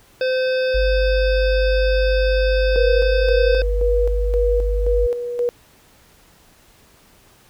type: harmonic tone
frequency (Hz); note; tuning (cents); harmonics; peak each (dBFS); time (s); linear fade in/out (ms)
515; C5; -28; 1 / 3 / 5 / 7 / 9 / 10; -17 / -27 / -31 / -34 / -36 / -37; 0.21-3.62; 2
type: tone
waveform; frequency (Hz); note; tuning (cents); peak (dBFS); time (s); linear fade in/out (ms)
sine; 49.54; G1; +19; -17; 0.74-5.07; 10
type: tone with tremolo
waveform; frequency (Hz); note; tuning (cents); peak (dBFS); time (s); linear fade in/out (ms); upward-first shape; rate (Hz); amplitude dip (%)
sine; 483.1; B4; -38; -16; 2.76-5.49; 0; square; 1.9; 55
effects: pink hiss -52 dBFS RMS until 7.49 s